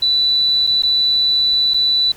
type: tone with dropouts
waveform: sine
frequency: 3972 Hz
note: B7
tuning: 9 cents sharp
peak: -12 dBFS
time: 0.02-2.12 s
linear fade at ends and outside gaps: 5 ms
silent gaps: 0.668-0.672 / 0.823-0.833 / 1.737-1.742 s
effects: pink hiss -42 dBFS RMS until 2.16 s